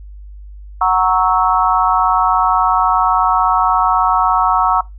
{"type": "chord", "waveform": "sine", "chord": "F# dominant seventh", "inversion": "none", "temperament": "equal with one note detuned", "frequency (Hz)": [740, 932.3, 1108.7, 1305.6], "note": ["F#5", "A#5", "C#6", "E6"], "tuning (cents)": [0, 0, 0, -17], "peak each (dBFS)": -16, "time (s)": [0.81, 4.81], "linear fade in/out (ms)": 5, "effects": ["noise-tail reverb RT60 0.2 s tail -22 dB re dry", "added 50 Hz sine -31 dBFS peak until 4.98 s"]}